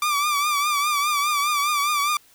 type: tone with vibrato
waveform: sawtooth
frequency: 1174.7 Hz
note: D6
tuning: in tune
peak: -16 dBFS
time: 0.02-2.17 s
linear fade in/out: 2 ms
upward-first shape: triangle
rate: 4.9 Hz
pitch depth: 75 cents each way
effects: white hiss -55 dBFS RMS until 2.34 s